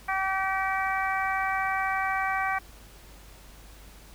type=harmonic tone; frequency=384 Hz; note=G4; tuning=36 cents flat; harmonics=2 / 3 / 4 / 5 / 6; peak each=-29 / -31 / -32 / -33 / -34 dBFS; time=0.08-2.59 s; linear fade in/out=10 ms; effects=added 50 Hz sine -49 dBFS peak until 4.14 s + pink hiss -52 dBFS RMS until 4.14 s